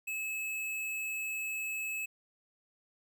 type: tone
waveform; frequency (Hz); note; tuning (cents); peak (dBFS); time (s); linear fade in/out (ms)
square; 2592; E7; -30; -35; 0.07-2.06; 10
effects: 12-bit